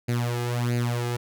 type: tone with flanger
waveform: sawtooth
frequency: 120.5 Hz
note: B2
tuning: 42 cents flat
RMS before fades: -26 dBFS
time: 0.08-1.17 s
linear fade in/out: 10 ms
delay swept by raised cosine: 0.44 to 2.44 ms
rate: 1.5 Hz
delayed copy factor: +0.75
effects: none